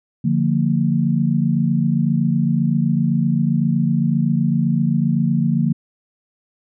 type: chord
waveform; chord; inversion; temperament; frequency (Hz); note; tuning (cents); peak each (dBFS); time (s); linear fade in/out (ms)
sine; Bb major; first; equal with one note detuned; 146.83 / 174.61 / 228.8; D3 / F3 / Bb3; 0 / 0 / -32; -19; 0.24-5.73; 10
effects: none